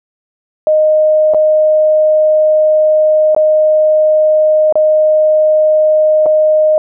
sine tone with dropouts, 618 Hz, D#5, 12 cents flat, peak -6 dBFS, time 0.67-6.78 s, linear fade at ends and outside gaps 1 ms, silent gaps 1.337-1.345 / 3.348-3.364 / 4.725-4.755 / 6.259-6.263 s, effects none

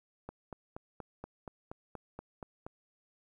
click train, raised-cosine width 1 ms, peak -28 dBFS, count 11, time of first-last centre 0.29-2.665 s, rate 4.21 Hz, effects 11-bit

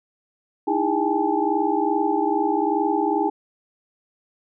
sine tone cluster, 306.5 / 328.9 / 406.9 / 805 / 866 Hz, D#4 / E4 / G#4 / G5 / A5, -26 / -4 / -35 / +46 / -28 cents, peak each -25 dBFS, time 0.67-3.3 s, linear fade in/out 10 ms, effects none

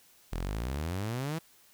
sawtooth exponential sweep, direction up, 39.14 to 168.4 Hz, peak -28 dBFS, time 0.32-1.39 s, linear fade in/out 10 ms, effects white hiss -61 dBFS RMS until 1.73 s

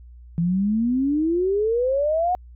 sine exponential sweep, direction up, 164.81 to 740 Hz, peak -18 dBFS, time 0.38-2.35 s, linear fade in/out 0 ms, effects added 60 Hz sine -41 dBFS peak until 2.55 s

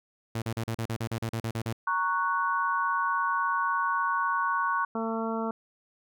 sawtooth tone bursts, 113.8 Hz, A#2, 41 cents flat, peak -25 dBFS, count 13, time 0.35-1.728 s, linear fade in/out 5 ms, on 70 ms, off 39 ms
sine chord, F# major, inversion first, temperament equal, 932.3 / 1108.7 / 1480 Hz, A#5 / C#6 / F#6, 0 / 0 / 0 cents, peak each -31 / -27 / -30 dBFS, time 1.87-4.85 s, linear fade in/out 5 ms
harmonic tone, 225.1 Hz, A3, 40 cents sharp, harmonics 1 / 2 / 3 / 4 / 5 / 6, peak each -31 / -34 / -36 / -37 / -38 / -39 dBFS, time 4.95-5.51 s, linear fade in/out 2 ms
effects none

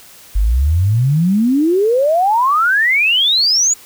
sine exponential sweep, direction up, 46.25 to 7040 Hz, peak -10 dBFS, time 0.35-3.74 s, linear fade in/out 10 ms, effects white hiss -41 dBFS RMS until 3.85 s

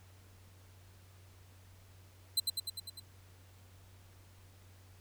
sawtooth tone with echo, 4059 Hz, B7, 47 cents sharp, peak -24 dBFS, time 2.37-2.4 s, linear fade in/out 5 ms, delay 100 ms, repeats 6, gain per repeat -3 dB, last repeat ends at 3 s, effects added 93 Hz sine -57 dBFS peak until 5 s + pink hiss -64 dBFS RMS until 5 s

